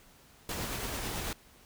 pink noise with tremolo, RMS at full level -35 dBFS, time 0.49-1.33 s, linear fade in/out 2 ms, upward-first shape triangle, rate 9.1 Hz, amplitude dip 30%, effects pink hiss -59 dBFS RMS until 1.65 s

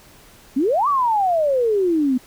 sine exponential two-way sweep, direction up then down, 244.9 to 1189 to 244.9 Hz, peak -15 dBFS, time 0.56-2.18 s, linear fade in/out 10 ms, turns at 0.88 s, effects pink hiss -48 dBFS RMS until 2.26 s

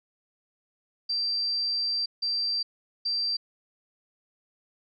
sine tone bursts at uneven times, 4699 Hz, D8, in tune, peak -25 dBFS, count 3, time 1.09-2.06 / 2.22-2.63 / 3.05-3.37 s, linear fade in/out 10 ms, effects none

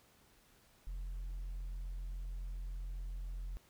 sine tone with tanh clipping, 43.65 Hz, F1, in tune, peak -40 dBFS, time 0.87-3.57 s, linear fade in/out 0 ms, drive 2 dB, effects pink hiss -67 dBFS RMS until 3.69 s

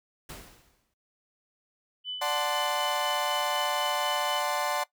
pink noise with exponential decay, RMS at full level -40 dBFS, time 0.29-0.94 s, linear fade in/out 5 ms, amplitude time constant 140 ms
sine tone with tremolo, 3000 Hz, F#7, 23 cents sharp, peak -31 dBFS, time 2.04-4.43 s, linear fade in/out 50 ms, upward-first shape sine, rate 4 Hz, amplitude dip 50%
35% pulse chord, D dominant seventh, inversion none, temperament equal with one note detuned, 587.3 / 740 / 880 / 1041.1 Hz, D5 / F#5 / A5 / C6, 0 / 0 / 0 / -9 cents, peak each -31 dBFS, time 2.21-4.84 s, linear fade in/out 10 ms
effects noise-tail reverb RT60 0.1 s tail -18 dB re dry

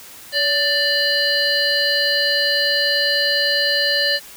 harmonic tone with a mistuned harmonic, 590 Hz, D5, 8 cents sharp, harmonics 1 / 3 / 5 / 7 / 8, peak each -24 / -20 / -24 / -20 / -24 dBFS, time 0.32-4.2 s, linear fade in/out 50 ms, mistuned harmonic 1, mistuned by -57 cents, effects white hiss -40 dBFS RMS until 4.36 s

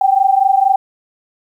sine tone pair together, 766.7 / 791 Hz, G5 / G5, -39 / +15 cents, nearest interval minor second, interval 54 cents, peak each -12 dBFS, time 0.01-0.76 s, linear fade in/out 5 ms, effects 8-bit

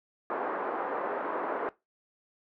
pink band-pass noise, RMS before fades -33 dBFS, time 0.3-1.69 s, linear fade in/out 0 ms, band 350 to 1400 Hz, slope 24 dB/octave, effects noise-tail reverb RT60 0.2 s tail -18 dB re dry

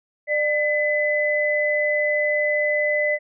sine tone pair together, 597.9 / 2011 Hz, D5 / B6, +31 / +31 cents, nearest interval octave + major sixth, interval 2100 cents, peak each -21 dBFS, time 0.27-3.19 s, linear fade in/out 50 ms, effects none

